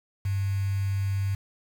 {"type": "tone with quantisation", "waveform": "sine", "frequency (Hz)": 98, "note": "G2", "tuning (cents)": 0, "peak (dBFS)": -24, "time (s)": [0.25, 1.35], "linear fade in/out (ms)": 5, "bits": 7, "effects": []}